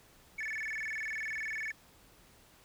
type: tone with vibrato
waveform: sine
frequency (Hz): 1975.5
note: B6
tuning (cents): 0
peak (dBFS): -32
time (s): 0.38-1.72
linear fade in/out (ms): 10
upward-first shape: square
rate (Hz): 20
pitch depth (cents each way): 210
effects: tanh soft clip ceiling -34 dBFS + pink hiss -61 dBFS RMS until 2.64 s